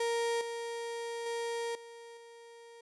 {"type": "tone with level steps", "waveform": "35% pulse", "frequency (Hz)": 466.2, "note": "A#4", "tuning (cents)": 0, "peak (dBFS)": [-28, -35, -32, -46, -49], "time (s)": [0, 2.81], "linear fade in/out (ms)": 5, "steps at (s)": [0.41, 1.26, 1.75, 2.17], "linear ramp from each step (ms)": 2, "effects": ["resampled to 24000 Hz"]}